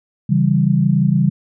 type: chord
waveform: sine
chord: C# diminished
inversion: none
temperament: equal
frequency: 138.59 / 164.81 / 196 Hz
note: C#3 / E3 / G3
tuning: 0 / 0 / 0 cents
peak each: -16 dBFS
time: 0.29-1.3 s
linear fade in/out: 10 ms
effects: none